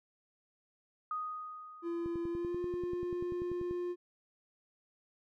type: tone with exponential decay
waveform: sine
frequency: 1244.5 Hz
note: D#6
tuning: in tune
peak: -33 dBFS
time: 1.11-2.77 s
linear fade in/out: 2 ms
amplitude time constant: 360 ms
type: tone with pitch glide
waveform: triangle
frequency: 340 to 353.8 Hz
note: F4 to F4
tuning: -46 to +23 cents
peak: -32 dBFS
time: 1.82-3.96 s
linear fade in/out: 50 ms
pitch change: +69 cents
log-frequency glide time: 2.28-2.62 s
type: click train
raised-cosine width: 3 ms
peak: -31 dBFS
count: 18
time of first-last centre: 2.06-3.71 s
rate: 10.3 Hz
effects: none

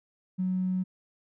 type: tone with tanh clipping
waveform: triangle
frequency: 185 Hz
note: F#3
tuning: in tune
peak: -25 dBFS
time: 0.38-0.84 s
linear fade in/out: 20 ms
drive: 2 dB
effects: none

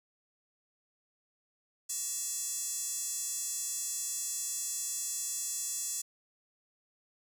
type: tone with high-pass filter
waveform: square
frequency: 377.5 Hz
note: F#4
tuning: 35 cents sharp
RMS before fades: -36 dBFS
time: 1.89-6.02 s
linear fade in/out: 10 ms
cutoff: 7200 Hz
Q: 3.8
effects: none

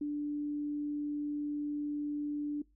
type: tone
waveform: sine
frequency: 293.7 Hz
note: D4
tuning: in tune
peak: -32 dBFS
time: 0.01-2.62 s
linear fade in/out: 5 ms
effects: noise-tail reverb RT60 0.2 s tail -21 dB re dry + added 50 Hz sine -65 dBFS peak until 2.75 s

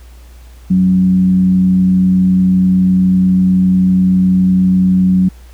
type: tone with frequency modulation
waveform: sine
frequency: 185.2 Hz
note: F#3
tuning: 2 cents sharp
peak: -7 dBFS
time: 0.7-5.29 s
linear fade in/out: 10 ms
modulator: 91.9 Hz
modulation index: 0.26
effects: added 60 Hz sine -34 dBFS peak until 5.53 s + pink hiss -47 dBFS RMS until 5.53 s

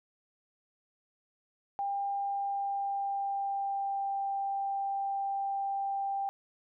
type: tone with pitch glide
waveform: sine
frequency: 798 to 789.7 Hz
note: G5 to G5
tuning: +31 to +13 cents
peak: -30 dBFS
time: 1.79-6.29 s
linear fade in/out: 0 ms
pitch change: -18 cents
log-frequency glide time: 2.21-4.18 s
effects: none

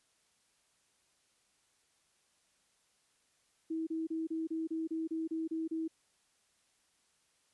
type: tone bursts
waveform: sine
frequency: 322.7 Hz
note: E4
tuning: 37 cents flat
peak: -33 dBFS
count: 11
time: 3.7-5.88 s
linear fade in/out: 10 ms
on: 170 ms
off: 31 ms
effects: white hiss -73 dBFS RMS until 7.53 s + resampled to 24000 Hz

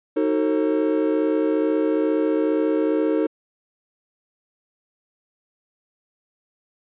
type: chord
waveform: triangle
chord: D# diminished seventh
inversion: none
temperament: just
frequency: 311.1 / 373.4 / 448 / 537.6 Hz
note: D#4 / F#4 / A4 / C5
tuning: 0 / +16 / +31 / +47 cents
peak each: -19 / -25 / -21 / -25 dBFS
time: 0.16-3.27 s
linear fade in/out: 10 ms
type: noise with exponential decay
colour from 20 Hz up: violet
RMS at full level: -34 dBFS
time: 2.26-2.34 s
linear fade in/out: 1 ms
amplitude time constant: 17 ms
effects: resampled to 8000 Hz

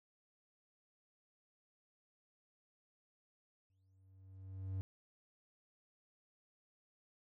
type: tone with exponential growth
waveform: triangle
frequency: 95.2 Hz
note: F#2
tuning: 50 cents sharp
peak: -34 dBFS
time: 3.7-4.81 s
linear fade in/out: 0 ms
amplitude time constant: 240 ms
effects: none

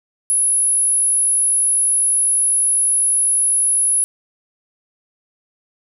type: tone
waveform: sine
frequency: 10548 Hz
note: E9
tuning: in tune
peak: -13 dBFS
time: 0.3-4.04 s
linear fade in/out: 0 ms
effects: none

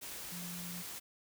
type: tone in noise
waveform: sine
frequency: 175.9 Hz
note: F3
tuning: 13 cents sharp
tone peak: -44 dBFS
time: 0.31-0.83 s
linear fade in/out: 20 ms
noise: white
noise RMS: -45 dBFS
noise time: 0.01-1 s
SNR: -2 dB
effects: none

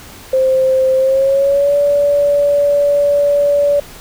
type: tone with pitch glide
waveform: sine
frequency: 524 to 574.7 Hz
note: C5 to D5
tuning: +2 to -38 cents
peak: -9 dBFS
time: 0.33-3.8 s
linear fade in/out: 5 ms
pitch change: +160 cents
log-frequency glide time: 0.96-1.76 s
effects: pink hiss -36 dBFS RMS until 4 s

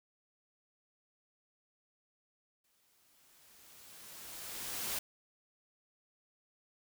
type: noise with exponential growth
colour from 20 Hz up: white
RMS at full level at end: -36 dBFS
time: 2.64-4.99 s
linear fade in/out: 5 ms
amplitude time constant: 510 ms
effects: none

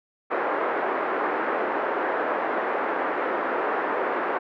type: band-pass noise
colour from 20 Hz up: pink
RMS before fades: -26 dBFS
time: 0.3-4.39 s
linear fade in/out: 20 ms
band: 350 to 1700 Hz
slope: 24 dB/octave
effects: none

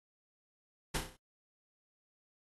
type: noise with echo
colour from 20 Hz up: pink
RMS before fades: -33 dBFS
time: 0.94-0.98 s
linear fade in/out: 10 ms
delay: 31 ms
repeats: 6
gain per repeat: -5 dB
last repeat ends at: 1.166 s
effects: AAC 32 kbps

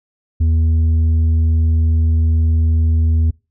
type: tone with tanh clipping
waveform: triangle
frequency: 80.6 Hz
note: E2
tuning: 38 cents flat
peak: -12 dBFS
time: 0.4-3.31 s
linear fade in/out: 10 ms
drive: 9 dB
effects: noise-tail reverb RT60 0.3 s tail -25 dB re dry

